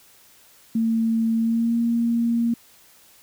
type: tone with pitch glide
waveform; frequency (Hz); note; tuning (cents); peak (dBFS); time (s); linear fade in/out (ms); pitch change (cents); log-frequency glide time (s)
sine; 226.1 to 233.4; A3 to A#3; +47 to +2; -18; 0.75-2.54; 5; +55; 1.37-1.77
effects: white hiss -53 dBFS RMS until 3.22 s